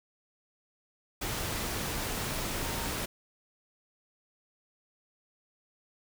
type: tone in noise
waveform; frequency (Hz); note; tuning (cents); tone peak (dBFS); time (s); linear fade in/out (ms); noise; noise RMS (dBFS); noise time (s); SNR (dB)
sine; 920; A#5; -23; -42; 2.63-2.87; 10; pink; -34; 1.21-3.06; -11
effects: none